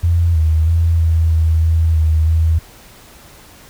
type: tone with pitch steps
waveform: sine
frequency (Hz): 85 / 79.3 / 83.2 / 81.6 / 80.6 / 81.4 / 79 / 80.8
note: F2 / D#2 / E2 / E2 / E2 / E2 / D#2 / E2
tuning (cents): -46 / +33 / +17 / -17 / -38 / -21 / +27 / -34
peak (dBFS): -10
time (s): 0.03-2.59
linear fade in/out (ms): 10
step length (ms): 320
effects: pink hiss -42 dBFS RMS until 3.69 s